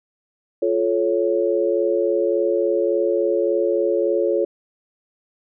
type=chord; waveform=sine; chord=F augmented; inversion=none; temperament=equal with one note detuned; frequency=349.2 / 432.7 / 554.4 Hz; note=F4 / A4 / C#5; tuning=0 / -29 / 0 cents; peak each=-21 dBFS; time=0.62-4.45 s; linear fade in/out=5 ms; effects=none